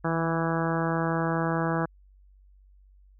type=harmonic tone with a mistuned harmonic; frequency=164.81 Hz; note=E3; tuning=in tune; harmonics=1 / 2 / 3 / 4 / 5 / 6 / 7 / 8 / 9 / 10; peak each=-28 / -31 / -33 / -34 / -35 / -36 / -36 / -37 / -38 / -38 dBFS; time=0.04-1.86 s; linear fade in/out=10 ms; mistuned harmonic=1; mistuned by=-22 cents; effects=added 48 Hz sine -53 dBFS peak until 3.19 s